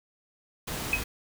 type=noise; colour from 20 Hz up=pink; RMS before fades=-34 dBFS; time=0.67-1.04 s; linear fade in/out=10 ms
type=tone with exponential decay; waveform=sine; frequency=2532 Hz; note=D#7; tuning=30 cents sharp; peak=-18 dBFS; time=0.93-1.04 s; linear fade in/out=2 ms; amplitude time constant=22 ms
effects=none